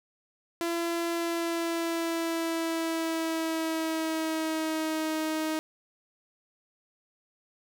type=tone with pitch glide; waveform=sawtooth; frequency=338.4 to 313.9 Hz; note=E4 to D#4; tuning=+45 to +15 cents; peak=-24 dBFS; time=0.61-5.59 s; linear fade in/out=0 ms; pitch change=-130 cents; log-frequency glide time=1.12-5.17 s; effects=none